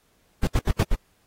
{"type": "noise bursts", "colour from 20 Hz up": "brown", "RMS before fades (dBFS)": -18, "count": 5, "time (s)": [0.43, 0.952], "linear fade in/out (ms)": 5, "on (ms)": 42, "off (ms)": 78, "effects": ["pink hiss -65 dBFS RMS until 1.26 s", "AAC 48 kbps"]}